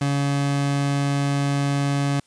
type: tone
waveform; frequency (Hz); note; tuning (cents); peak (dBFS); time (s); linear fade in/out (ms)
30% pulse; 141.1; C#3; +31; -17; 0.01-2.2; 5
effects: white hiss -60 dBFS RMS until 2.26 s + resampled to 22050 Hz